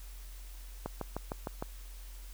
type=click train; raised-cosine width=1 ms; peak=-21 dBFS; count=6; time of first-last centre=0.86-1.625 s; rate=6.54 Hz; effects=added 44 Hz sine -44 dBFS peak until 2.33 s + white hiss -56 dBFS RMS until 2.33 s